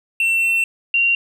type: tone pair in turn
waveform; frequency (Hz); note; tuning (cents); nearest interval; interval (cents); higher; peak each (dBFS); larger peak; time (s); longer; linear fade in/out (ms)
triangle / sine; 2701 / 2759; E7 / F7; +42 / -22; unison; 36; second; -13; neither; 0.2-0.64 / 0.94-1.15; first; 2
effects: none